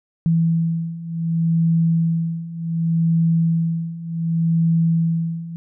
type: beating tone pair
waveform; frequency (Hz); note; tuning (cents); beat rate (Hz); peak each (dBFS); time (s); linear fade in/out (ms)
sine; 164.81 / 165.48; E3 / E3; 0 / +7; 0.67; -21 / -18; 0.26-5.56; 0
effects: none